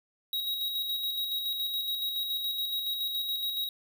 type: tone with tremolo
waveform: square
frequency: 3819 Hz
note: A#7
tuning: 41 cents sharp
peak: -29 dBFS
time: 0.33-3.69 s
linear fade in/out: 2 ms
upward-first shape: square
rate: 7.1 Hz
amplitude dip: 35%
effects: none